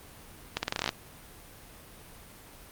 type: accelerating click train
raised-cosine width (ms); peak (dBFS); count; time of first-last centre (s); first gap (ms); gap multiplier
0.2; -10; 11; 0.57-0.891; 60; 0.85
effects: pink hiss -50 dBFS RMS until 2.71 s + Opus 32 kbps